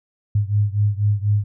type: beating tone pair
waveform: sine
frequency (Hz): 102 / 106.1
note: G#2 / G#2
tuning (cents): -31 / +38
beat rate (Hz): 4.1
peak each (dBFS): -18 / -20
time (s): 0.35-1.44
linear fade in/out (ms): 5
effects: none